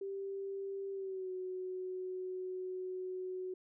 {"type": "tone with pitch glide", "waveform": "sine", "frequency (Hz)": [392, 370], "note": ["G4", "F#4"], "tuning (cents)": [0, 0], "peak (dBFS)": -38, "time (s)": [0.01, 3.54], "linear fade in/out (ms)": 5, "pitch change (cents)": -100, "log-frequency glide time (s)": [0.92, 1.31], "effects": []}